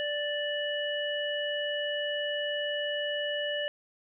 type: harmonic tone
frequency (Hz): 587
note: D5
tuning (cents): -1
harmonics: 1 / 3 / 5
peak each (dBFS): -32 / -35 / -34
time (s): 0-3.68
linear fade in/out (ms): 0
effects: none